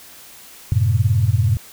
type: chord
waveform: sine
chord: F# diminished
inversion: none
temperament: equal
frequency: 92.5 / 110 / 130.81 Hz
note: F#2 / A2 / C3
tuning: 0 / 0 / 0 cents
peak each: -18 / -16 / -21 dBFS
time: 0.72-1.57 s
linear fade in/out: 0 ms
effects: white hiss -42 dBFS RMS until 1.72 s